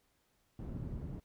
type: low-pass noise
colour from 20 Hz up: white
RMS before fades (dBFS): -42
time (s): 0.59-1.2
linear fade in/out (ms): 2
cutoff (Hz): 160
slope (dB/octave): 12
effects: pink hiss -75 dBFS RMS until 1.24 s